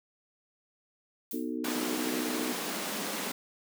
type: noise with exponential decay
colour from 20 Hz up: violet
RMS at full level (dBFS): -37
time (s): 1.31-1.58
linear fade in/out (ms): 2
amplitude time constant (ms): 58
type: chord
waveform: sine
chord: B dominant seventh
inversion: none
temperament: just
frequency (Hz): 246.9 / 308.7 / 370.4 / 444.5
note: B3 / D#4 / F#4 / A4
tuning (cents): 0 / -14 / +2 / +18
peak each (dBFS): -35 / -35 / -41 / -41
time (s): 1.33-2.53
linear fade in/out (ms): 5
type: high-pass noise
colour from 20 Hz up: pink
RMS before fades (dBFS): -35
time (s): 1.64-3.32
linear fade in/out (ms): 5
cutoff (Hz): 180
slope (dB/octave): 48
effects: none